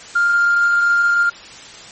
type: tone with hard clipping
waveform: sine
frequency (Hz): 1400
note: F6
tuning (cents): +4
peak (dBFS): -12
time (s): 0.15-1.3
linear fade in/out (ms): 10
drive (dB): 1
effects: white hiss -37 dBFS RMS until 1.91 s + MP3 32 kbps